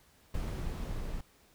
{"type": "noise with level ramp", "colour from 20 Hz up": "brown", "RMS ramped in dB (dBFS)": [-34, -38], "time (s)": [0.34, 1.21], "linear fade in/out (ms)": 5, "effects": ["pink hiss -64 dBFS RMS until 1.54 s"]}